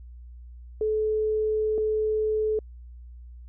sine tone pair in turn, 431.8 / 431.8 Hz, A4 / A4, -33 / -33 cents, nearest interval unison, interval 0 cents, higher neither, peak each -22 dBFS, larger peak neither, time 0.81-1.78 / 1.78-2.59 s, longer first, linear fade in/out 2 ms, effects added 60 Hz sine -41 dBFS peak until 3.48 s

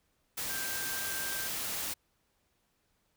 sine tone in noise, 1576 Hz, G6, 9 cents sharp, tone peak -40 dBFS, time 0.49-1.48 s, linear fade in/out 10 ms, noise white, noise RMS -36 dBFS, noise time 0.37-1.94 s, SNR -7 dB, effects pink hiss -75 dBFS RMS until 3.16 s

